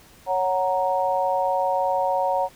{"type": "chord", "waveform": "sine", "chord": "F# major", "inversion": "second", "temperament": "equal", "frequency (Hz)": [554.4, 740, 932.3], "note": ["C#5", "F#5", "A#5"], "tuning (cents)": [0, 0, 0], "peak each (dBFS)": -24, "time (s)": [0.26, 2.49], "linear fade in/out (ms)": 50, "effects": ["pink hiss -51 dBFS RMS until 2.55 s"]}